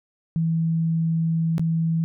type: tone with dropouts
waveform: sine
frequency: 163.6 Hz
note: E3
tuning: 13 cents flat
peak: -19 dBFS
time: 0.36-2.04 s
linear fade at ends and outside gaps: 0 ms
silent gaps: 1.581-1.595 s
effects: none